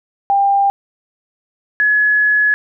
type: tone pair in turn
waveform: sine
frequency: 796 / 1695.9 Hz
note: G5 / G#6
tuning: +26 / +36 cents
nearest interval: octave + minor second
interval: 1310 cents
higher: second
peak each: -10 dBFS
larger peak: neither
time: 0.3-0.7 / 1.8-2.54 s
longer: second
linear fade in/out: 0 ms
effects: none